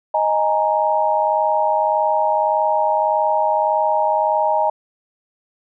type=chord; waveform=sine; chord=D# suspended fourth; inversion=none; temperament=equal; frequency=622.3 / 830.6 / 932.3 Hz; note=D#5 / G#5 / A#5; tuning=0 / 0 / 0 cents; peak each=-19 dBFS; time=0.14-4.7 s; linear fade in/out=5 ms; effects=none